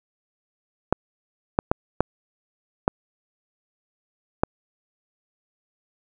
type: clicks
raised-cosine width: 1 ms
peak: -3 dBFS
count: 6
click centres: 0.926 / 1.589 / 1.715 / 2.006 / 2.879 / 4.435 s
effects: none